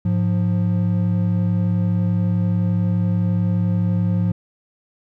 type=tone pair together; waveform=triangle; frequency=105 / 176.59 Hz; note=G#2 / F3; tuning=+19 / +19 cents; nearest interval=major sixth; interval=900 cents; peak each=-17 dBFS; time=0.05-4.32 s; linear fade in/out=5 ms; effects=none